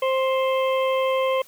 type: harmonic tone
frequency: 526 Hz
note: C5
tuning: 9 cents sharp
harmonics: 1 / 2 / 4 / 5 / 6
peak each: -20 / -26 / -33 / -36 / -35 dBFS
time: 0.02-1.42 s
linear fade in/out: 5 ms
effects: white hiss -51 dBFS RMS until 1.47 s